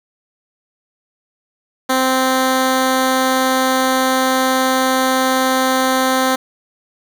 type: tone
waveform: 10% pulse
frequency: 260.5 Hz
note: C4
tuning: 7 cents flat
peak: -5 dBFS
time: 1.89-6.36 s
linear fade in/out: 10 ms
effects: none